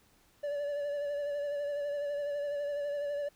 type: tone with vibrato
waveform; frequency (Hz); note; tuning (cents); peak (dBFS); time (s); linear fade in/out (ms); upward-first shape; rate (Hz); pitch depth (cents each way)
triangle; 577; D5; -31; -30; 0.43-3.29; 10; sine; 12; 29
effects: pink hiss -66 dBFS RMS until 3.35 s